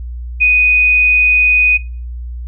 sine tone, 2489 Hz, D#7, in tune, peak -7 dBFS, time 0.4-1.78 s, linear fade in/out 20 ms, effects noise-tail reverb RT60 0.4 s tail -22 dB re dry + added 60 Hz sine -22 dBFS peak until 2.47 s

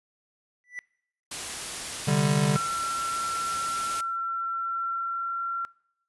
triangle tone with exponential growth, 1974 Hz, B6, 1 cent flat, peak -28 dBFS, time 0.64-0.79 s, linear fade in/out 0 ms, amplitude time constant 31 ms
white noise, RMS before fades -34 dBFS, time 1.31-4.01 s, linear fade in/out 5 ms
square chord, C suspended second, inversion none, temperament just, 130.81 / 147.16 / 196.22 Hz, C3 / D3 / G3, 0 / +4 / +2 cents, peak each -30 / -24 / -27 dBFS, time 2.07-2.57 s, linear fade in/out 10 ms
sine tone with pitch glide, 1354 to 1366.6 Hz, E6 to F6, +46 to -38 cents, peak -27 dBFS, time 2.56-5.65 s, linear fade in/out 0 ms, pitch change +16 cents, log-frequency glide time 4.61-5.41 s
effects noise-tail reverb RT60 0.7 s tail -24 dB re dry + resampled to 24000 Hz

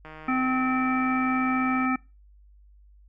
click train, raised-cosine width 0.5 ms, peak -28 dBFS, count 283, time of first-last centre 0.05-1.858 s, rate 156 Hz
harmonic tone, 258.3 Hz, C4, 22 cents flat, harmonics 1 / 3 / 5 / 7 / 9, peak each -24 / -32 / -28 / -36 / -32 dBFS, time 0.28-1.96 s, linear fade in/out 5 ms
effects noise-tail reverb RT60 0.3 s tail -25 dB re dry + added 50 Hz sine -51 dBFS peak until 3.08 s

